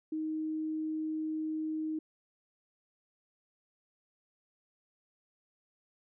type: tone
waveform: sine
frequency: 313 Hz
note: D#4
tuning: 10 cents sharp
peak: -32 dBFS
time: 0.12-1.99 s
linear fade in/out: 5 ms
effects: none